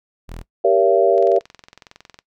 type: tone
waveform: sawtooth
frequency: 41 Hz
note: E1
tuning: 9 cents flat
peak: -27 dBFS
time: 0.28-0.43 s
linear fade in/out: 20 ms
type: chord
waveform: sine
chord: G diminished seventh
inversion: none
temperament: just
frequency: 392 / 470.4 / 564.5 / 677.4 Hz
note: G4 / Bb4 / Db5 / Fb5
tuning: 0 / +16 / +31 / +47 cents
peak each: -17 dBFS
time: 0.64-1.39 s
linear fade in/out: 10 ms
type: click train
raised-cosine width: 0.2 ms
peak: -23 dBFS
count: 23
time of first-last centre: 1.18-2.189 s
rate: 21.8 Hz
effects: noise-tail reverb RT60 0.1 s tail -19 dB re dry